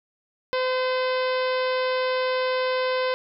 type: harmonic tone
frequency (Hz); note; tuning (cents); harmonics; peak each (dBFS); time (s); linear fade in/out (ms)
512; C5; -38; 1 / 2 / 3 / 4 / 5 / 6 / 7 / 8 / 9 / 10; -23 / -29 / -33 / -35 / -37 / -39 / -40 / -41 / -42 / -43; 0.53-3.14; 0
effects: none